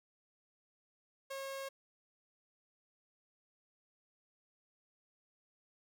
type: tone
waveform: sawtooth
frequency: 543 Hz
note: C#5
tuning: 36 cents flat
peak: -37 dBFS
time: 1.3-1.69 s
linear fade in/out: 10 ms
effects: none